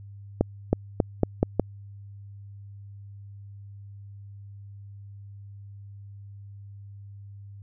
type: accelerating click train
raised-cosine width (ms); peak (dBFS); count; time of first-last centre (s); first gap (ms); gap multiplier
2; -6; 6; 0.41-1.597; 320; 0.85
effects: added 100 Hz sine -41 dBFS peak until 7.62 s